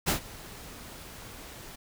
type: noise with ADSR envelope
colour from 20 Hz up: pink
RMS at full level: -24 dBFS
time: 0.06-1.76 s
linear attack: 26 ms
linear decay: 110 ms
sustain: -21 dB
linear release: 11 ms
effects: none